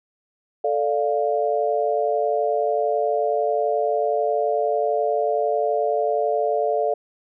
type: chord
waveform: sine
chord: D minor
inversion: second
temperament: equal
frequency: 440 / 587.3 / 698.5 Hz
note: A4 / D5 / F5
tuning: 0 / 0 / 0 cents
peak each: -23 dBFS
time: 0.64-6.94 s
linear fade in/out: 5 ms
effects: none